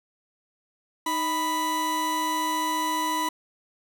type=tone pair together; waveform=40% pulse; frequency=311.1 / 987.8 Hz; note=D#4 / B5; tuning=0 / 0 cents; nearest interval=octave + minor sixth; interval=2000 cents; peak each=-31 / -24 dBFS; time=1.06-3.29 s; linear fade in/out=5 ms; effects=none